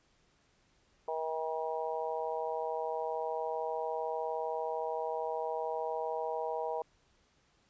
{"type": "harmonic tone", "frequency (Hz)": 159.6, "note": "D#3", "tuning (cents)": 44, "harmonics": [3, 4, 5, 6], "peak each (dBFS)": [-37, -38, -39, -40], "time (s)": [1.08, 6.82], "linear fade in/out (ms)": 2, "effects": ["pink hiss -70 dBFS RMS until 7.69 s", "resampled to 16000 Hz"]}